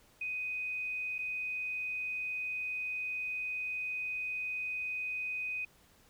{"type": "tone with dropouts", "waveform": "sine", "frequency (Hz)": 2500, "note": "D#7", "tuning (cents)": 8, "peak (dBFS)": -34, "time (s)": [0.21, 5.65], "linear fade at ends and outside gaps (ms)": 5, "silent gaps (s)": [1.183, 1.188], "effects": ["pink hiss -64 dBFS RMS until 6.09 s"]}